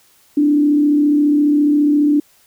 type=tone with frequency modulation; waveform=sine; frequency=293.7 Hz; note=D4; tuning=in tune; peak=-10 dBFS; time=0.37-2.2 s; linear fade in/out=5 ms; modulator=34.6 Hz; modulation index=0.39; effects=white hiss -53 dBFS RMS until 2.46 s